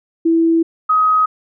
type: tone pair in turn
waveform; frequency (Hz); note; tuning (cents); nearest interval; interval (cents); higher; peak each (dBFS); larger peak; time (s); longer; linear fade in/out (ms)
sine; 329.6 / 1261.8; E4 / D#6; 0 / +24; octave + major seventh; 2324; second; -10; neither; 0.25-0.63 / 0.89-1.26; first; 10
effects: none